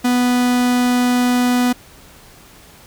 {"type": "tone", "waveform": "45% pulse", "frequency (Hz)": 246.9, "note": "B3", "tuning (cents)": 0, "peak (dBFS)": -13, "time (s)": [0.04, 1.73], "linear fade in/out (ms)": 10, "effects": ["pink hiss -44 dBFS RMS until 2.86 s"]}